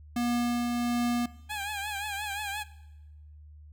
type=tone with tremolo; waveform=square; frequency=240 Hz; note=B3; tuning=49 cents flat; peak=-26 dBFS; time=0.16-1.26 s; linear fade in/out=5 ms; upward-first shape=triangle; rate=1.4 Hz; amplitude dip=30%
type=tone with vibrato; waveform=15% pulse; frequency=821 Hz; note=G#5; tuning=20 cents flat; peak=-26 dBFS; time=1.49-2.64 s; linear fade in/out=20 ms; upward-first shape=triangle; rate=5.7 Hz; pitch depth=89 cents each way
effects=noise-tail reverb RT60 1.0 s tail -19 dB re dry + added 75 Hz sine -47 dBFS peak until 3.72 s